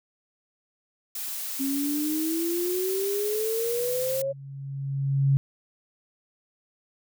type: noise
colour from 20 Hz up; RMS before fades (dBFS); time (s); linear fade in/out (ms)
blue; -33; 1.15-4.22; 5
type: exponential sweep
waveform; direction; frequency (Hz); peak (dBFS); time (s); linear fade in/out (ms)
sine; up; 267.3 to 554.4; -25; 1.59-4.33; 20
type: tone with exponential growth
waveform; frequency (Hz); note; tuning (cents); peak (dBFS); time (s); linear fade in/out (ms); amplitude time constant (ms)
sine; 137.7; C#3; -11; -16; 3.66-5.37; 0; 370
effects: none